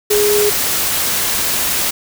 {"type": "tone in noise", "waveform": "sine", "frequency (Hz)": 415.3, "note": "G#4", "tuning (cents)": 0, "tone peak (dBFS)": -12, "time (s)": [0.1, 0.5], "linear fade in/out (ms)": 10, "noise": "white", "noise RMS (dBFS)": -17, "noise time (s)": [0.1, 1.91], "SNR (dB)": 2, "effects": []}